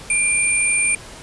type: tone pair together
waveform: sine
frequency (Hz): 2378 / 8978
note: D7 / C#9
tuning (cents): +21 / +21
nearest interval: octave + major seventh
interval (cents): 2300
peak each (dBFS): -18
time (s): 0.1-0.95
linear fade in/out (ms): 2
effects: pink hiss -38 dBFS RMS until 1.22 s + resampled to 24000 Hz